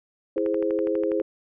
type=chord; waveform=sine; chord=E augmented; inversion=none; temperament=equal; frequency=329.6 / 415.3 / 523.3 Hz; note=E4 / G#4 / B#4; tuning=0 / 0 / 0 cents; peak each=-26 dBFS; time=0.36-1.22 s; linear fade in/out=5 ms
type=click train; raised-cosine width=0.5 ms; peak=-24 dBFS; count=11; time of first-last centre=0.38-1.2 s; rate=12.2 Hz
effects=none